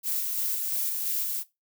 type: noise with tremolo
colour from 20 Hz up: violet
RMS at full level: -28 dBFS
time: 0.03-1.44 s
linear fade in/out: 50 ms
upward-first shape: square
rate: 2.9 Hz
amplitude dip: 25%
effects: noise-tail reverb RT60 0.2 s tail -17 dB re dry